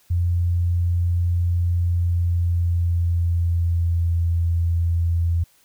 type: tone with pitch glide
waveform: sine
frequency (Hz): 87 to 84.57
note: F2 to E2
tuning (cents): -6 to +45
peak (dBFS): -17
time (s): 0.1-5.44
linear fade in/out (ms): 10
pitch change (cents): -49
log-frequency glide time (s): 1.84-4.21
effects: white hiss -58 dBFS RMS until 5.64 s